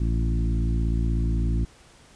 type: harmonic tone with a mistuned harmonic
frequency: 56.4 Hz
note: A1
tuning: 44 cents sharp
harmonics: 1 / 2 / 3 / 4 / 5 / 6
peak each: -22 / -28 / -32 / -34 / -36 / -38 dBFS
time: 0-1.65 s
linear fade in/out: 5 ms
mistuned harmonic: 2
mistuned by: +16 cents
effects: pink hiss -53 dBFS RMS until 2.15 s + resampled to 22050 Hz